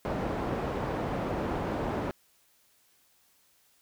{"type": "low-pass noise", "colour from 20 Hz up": "white", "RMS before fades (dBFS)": -32, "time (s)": [0.05, 2.11], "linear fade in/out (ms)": 0, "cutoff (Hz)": 670, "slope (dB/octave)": 12, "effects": ["white hiss -66 dBFS RMS until 3.81 s"]}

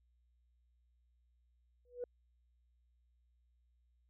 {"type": "tone with exponential growth", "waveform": "sine", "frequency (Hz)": 489.1, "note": "B4", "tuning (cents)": -17, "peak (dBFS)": -34, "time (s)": [1.85, 2.04], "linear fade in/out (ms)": 2, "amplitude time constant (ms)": 40, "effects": ["tanh soft clip ceiling -31 dBFS", "added 60 Hz sine -70 dBFS peak until 4.09 s"]}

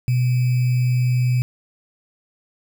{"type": "tone with sample-and-hold", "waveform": "sine", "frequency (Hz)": 124.8, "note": "B2", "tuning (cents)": 19, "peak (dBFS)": -15, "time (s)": [0.08, 1.42], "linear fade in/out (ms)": 0, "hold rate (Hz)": 2450, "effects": []}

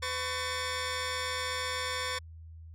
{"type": "tone cluster", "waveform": "15% pulse", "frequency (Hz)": [506, 1120, 1789], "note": ["B4", "C#6", "A6"], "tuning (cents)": [42, 18, 28], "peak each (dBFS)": -30, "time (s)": [0.02, 2.19], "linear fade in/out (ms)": 10, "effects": ["added 81 Hz sine -45 dBFS peak until 2.74 s", "low-pass 10000 Hz 12 dB/octave"]}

